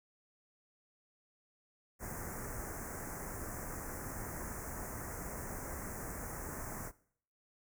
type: band-stop noise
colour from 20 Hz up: pink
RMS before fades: -43 dBFS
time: 1.99-6.92 s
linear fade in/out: 50 ms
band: 2000 to 6100 Hz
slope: 48 dB/octave
effects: noise-tail reverb RT60 0.6 s tail -20 dB re dry